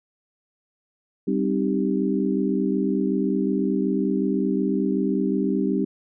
harmonic tone with a mistuned harmonic, 65.41 Hz, C2, in tune, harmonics 3 / 4 / 5 / 6, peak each -24 / -25 / -26 / -27 dBFS, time 1.27-5.85 s, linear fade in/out 10 ms, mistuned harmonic 5, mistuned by -94 cents, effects none

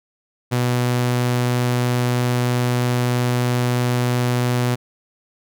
sawtooth tone, 123.1 Hz, B2, 5 cents flat, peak -13 dBFS, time 0.51-4.76 s, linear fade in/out 20 ms, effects none

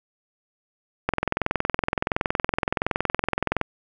click train, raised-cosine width 0.5 ms, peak -6 dBFS, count 55, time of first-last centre 1.09-3.613 s, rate 21.4 Hz, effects none

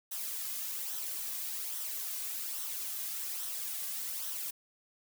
blue noise with flanger, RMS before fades -38 dBFS, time 0.11-4.51 s, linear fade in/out 10 ms, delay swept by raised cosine 0.42 to 2.22 ms, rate 1.2 Hz, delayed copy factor -0.5, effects none

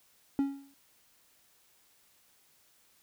triangle tone with exponential decay, 276.9 Hz, C#4, 2 cents flat, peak -21 dBFS, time 0.39-0.74 s, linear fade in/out 1 ms, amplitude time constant 74 ms, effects white hiss -66 dBFS RMS until 3.02 s

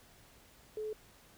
sine tone, 430 Hz, A4, 40 cents flat, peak -36 dBFS, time 0.77-0.93 s, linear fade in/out 2 ms, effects pink hiss -61 dBFS RMS until 1.37 s

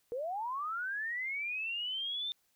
sine linear sweep, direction up, 457.3 to 3614 Hz, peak -34 dBFS, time 0.12-2.32 s, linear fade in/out 0 ms, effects white hiss -74 dBFS RMS until 2.55 s

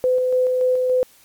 sine tone with tremolo, 507 Hz, B4, 45 cents sharp, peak -14 dBFS, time 0.04-1.03 s, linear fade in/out 0 ms, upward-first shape square, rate 3.5 Hz, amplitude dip 25%, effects white hiss -52 dBFS RMS until 1.24 s + MP3 96 kbps

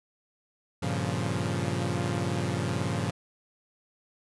sawtooth chord, G half-diminished seventh, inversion none, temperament equal, 98 / 116.54 / 138.59 / 174.61 Hz, G2 / Bb2 / Db3 / F3, 0 / 0 / 0 / 0 cents, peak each -29 dBFS, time 0.82-3.11 s, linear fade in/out 10 ms, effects resampled to 24000 Hz

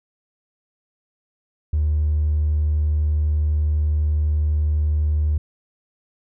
sine tone with hard clipping, 76 Hz, D#2, 40 cents flat, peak -17 dBFS, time 1.73-5.38 s, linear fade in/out 5 ms, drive 1 dB, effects none

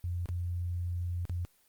sine tone with dropouts, 87.7 Hz, F2, 8 cents sharp, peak -31 dBFS, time 0.04-1.45 s, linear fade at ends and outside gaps 0 ms, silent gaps 0.258-0.289 / 1.253-1.296 s, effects white hiss -67 dBFS RMS until 1.68 s + Opus 24 kbps

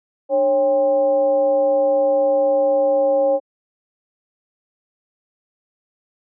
sine tone with frequency modulation, 548 Hz, C#5, 20 cents flat, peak -13 dBFS, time 0.29-3.4 s, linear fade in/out 50 ms, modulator 252 Hz, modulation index 0.52, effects high-pass 300 Hz 12 dB/octave

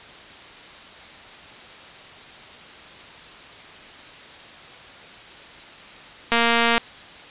click train, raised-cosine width 0.3 ms, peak -3 dBFS, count 108, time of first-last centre 6.32-6.779 s, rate 233 Hz, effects white hiss -42 dBFS RMS until 7.3 s + resampled to 8000 Hz

